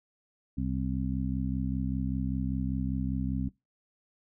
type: harmonic tone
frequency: 65.1 Hz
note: C2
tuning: 8 cents flat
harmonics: 1 / 2 / 3 / 4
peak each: -34 / -34 / -34 / -34 dBFS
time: 0.57-3.49 s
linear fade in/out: 10 ms
effects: noise-tail reverb RT60 0.2 s tail -21 dB re dry